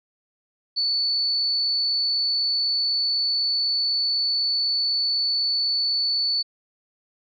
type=tone; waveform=sine; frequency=4468 Hz; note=C#8; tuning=13 cents sharp; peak=-20 dBFS; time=0.76-6.43 s; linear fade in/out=20 ms; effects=none